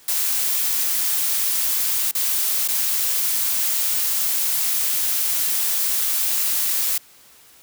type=noise with dropouts; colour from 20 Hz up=blue; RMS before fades=-21 dBFS; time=0.08-6.98 s; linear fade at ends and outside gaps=5 ms; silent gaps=2.113-2.15 / 2.678-2.684 s; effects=white hiss -50 dBFS RMS until 7.62 s